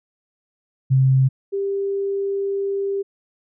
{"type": "tone pair in turn", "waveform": "sine", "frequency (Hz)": [132.3, 395.7], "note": ["C3", "G4"], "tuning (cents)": [20, 16], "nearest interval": "octave + perfect fifth", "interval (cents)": 1896, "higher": "second", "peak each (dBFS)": [-12, -20], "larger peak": "first", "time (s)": [[0.9, 1.29], [1.52, 3.03]], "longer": "second", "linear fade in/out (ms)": 20, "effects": []}